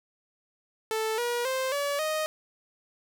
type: tone with pitch steps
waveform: sawtooth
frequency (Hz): 440 / 479.8 / 523.3 / 570.6 / 622.3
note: A4 / A#4 / C5 / C#5 / D#5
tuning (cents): 0 / +50 / 0 / +50 / 0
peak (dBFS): -23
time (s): 0.91-2.26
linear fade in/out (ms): 0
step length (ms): 270
effects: none